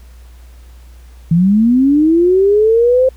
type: linear sweep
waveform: sine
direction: up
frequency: 160 to 526 Hz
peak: -7 dBFS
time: 1.31-3.09 s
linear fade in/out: 5 ms
effects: added 60 Hz sine -35 dBFS peak until 3.16 s + pink hiss -50 dBFS RMS until 3.16 s